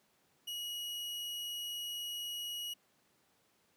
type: tone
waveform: 40% pulse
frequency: 2904 Hz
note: F#7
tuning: 33 cents flat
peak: -38 dBFS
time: 0.47-2.74 s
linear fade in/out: 10 ms
effects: pink hiss -72 dBFS RMS until 3.76 s + high-pass 150 Hz 12 dB/octave